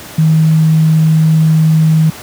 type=tone; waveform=sine; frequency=158.3 Hz; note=D#3; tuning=30 cents sharp; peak=-5 dBFS; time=0.18-2.1 s; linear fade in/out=5 ms; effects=pink hiss -30 dBFS RMS until 2.22 s + high-pass 100 Hz 12 dB/octave